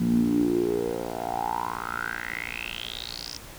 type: tone with band-pass filter sweep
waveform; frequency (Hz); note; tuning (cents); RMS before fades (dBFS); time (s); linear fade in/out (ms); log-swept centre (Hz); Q
10% pulse; 58.27; A#1; 0; -28; 0-3.38; 10; 200 to 5500; 7.5
effects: pink hiss -44 dBFS RMS until 3.58 s